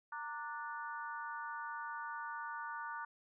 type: harmonic tone with a mistuned harmonic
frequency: 293.7 Hz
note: D4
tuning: in tune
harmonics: 3 / 4 / 5 / 6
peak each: -45 / -46 / -45 / -55 dBFS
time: 0.12-3.05 s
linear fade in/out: 5 ms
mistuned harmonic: 3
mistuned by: +74 cents
effects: none